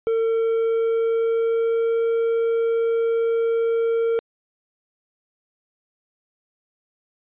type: tone with pitch glide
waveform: triangle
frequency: 452.7 to 458.8 Hz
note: A4 to A#4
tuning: +49 to -28 cents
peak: -16 dBFS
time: 0.07-4.19 s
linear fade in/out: 0 ms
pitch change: +23 cents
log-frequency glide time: 0.23-2.02 s
effects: resampled to 8000 Hz